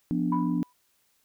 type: chord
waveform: sine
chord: B diminished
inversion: second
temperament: equal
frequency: 174.61 / 246.9 / 293.7 Hz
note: F3 / B3 / D4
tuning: 0 / 0 / 0 cents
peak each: -28 dBFS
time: 0.11-0.63 s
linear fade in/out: 0 ms
type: tone with exponential decay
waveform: sine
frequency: 987.8 Hz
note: B5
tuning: in tune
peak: -24 dBFS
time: 0.32-0.73 s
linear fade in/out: 5 ms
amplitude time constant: 88 ms
effects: tanh soft clip ceiling -13 dBFS + white hiss -69 dBFS RMS until 1.24 s